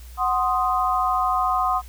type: chord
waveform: sine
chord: C diminished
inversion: second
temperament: equal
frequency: 740 / 1046.5 / 1244.5 Hz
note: Gb5 / C6 / Eb6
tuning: 0 / 0 / 0 cents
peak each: -23 dBFS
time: 0.17-1.82 s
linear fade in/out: 50 ms
effects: added 60 Hz sine -38 dBFS peak until 1.88 s + white hiss -50 dBFS RMS until 1.88 s